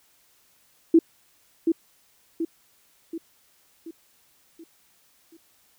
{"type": "tone with echo", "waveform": "sine", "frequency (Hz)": 329.6, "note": "E4", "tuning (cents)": 0, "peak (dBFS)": -11, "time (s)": [0.94, 0.99], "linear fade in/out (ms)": 5, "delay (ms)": 730, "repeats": 6, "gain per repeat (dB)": -6, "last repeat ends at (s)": 5.37, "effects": ["white hiss -62 dBFS RMS until 5.78 s"]}